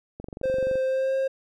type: click train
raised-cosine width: 2 ms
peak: -23 dBFS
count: 14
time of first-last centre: 0.2-0.756 s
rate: 23.4 Hz
type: tone with pitch glide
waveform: triangle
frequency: 523.3 to 534 Hz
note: C5 to C5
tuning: 0 to +35 cents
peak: -20 dBFS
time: 0.43-1.28 s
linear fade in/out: 10 ms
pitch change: +35 cents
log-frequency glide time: 0.85-1.15 s
effects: none